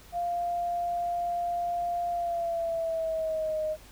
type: tone with pitch glide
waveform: sine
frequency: 697 to 621 Hz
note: F5 to D#5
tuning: -4 to -3 cents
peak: -27 dBFS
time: 0.12-3.77 s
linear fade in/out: 50 ms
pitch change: -199 cents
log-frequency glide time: 2.12-3.6 s
effects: added 49 Hz sine -53 dBFS peak until 3.91 s + pink hiss -53 dBFS RMS until 3.91 s